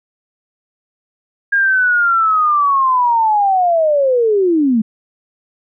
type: linear sweep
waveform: sine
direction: down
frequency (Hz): 1628 to 209.2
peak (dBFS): -10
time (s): 1.52-4.82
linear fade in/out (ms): 10
effects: none